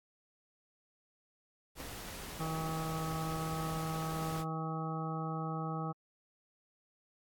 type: noise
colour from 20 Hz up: pink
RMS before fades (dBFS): -45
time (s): 1.75-4.45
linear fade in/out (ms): 50
type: tone with exponential decay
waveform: sawtooth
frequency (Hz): 265.1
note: C4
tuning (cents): +23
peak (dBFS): -35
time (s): 1.8-1.87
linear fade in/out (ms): 2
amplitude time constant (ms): 15
type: harmonic tone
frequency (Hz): 160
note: D#3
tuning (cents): +49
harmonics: 1 / 2 / 3 / 4 / 5 / 7 / 8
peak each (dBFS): -37 / -45 / -46 / -50 / -43 / -46 / -44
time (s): 2.39-5.93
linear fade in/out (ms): 20
effects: AAC 64 kbps